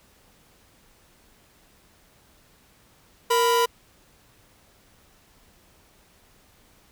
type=tone pair together; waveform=45% pulse; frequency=467.3 / 992.8 Hz; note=A#4 / B5; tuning=+4 / +9 cents; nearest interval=octave + minor second; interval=1305 cents; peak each=-21 dBFS; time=3.3-3.66 s; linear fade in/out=10 ms; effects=pink hiss -58 dBFS RMS until 6.91 s